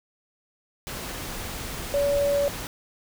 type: tone in noise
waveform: sine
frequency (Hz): 569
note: C#5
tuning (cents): +45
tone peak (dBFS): -20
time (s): 1.94-2.48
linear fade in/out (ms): 0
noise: pink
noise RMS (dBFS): -34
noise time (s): 0.87-2.67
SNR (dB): +11
effects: none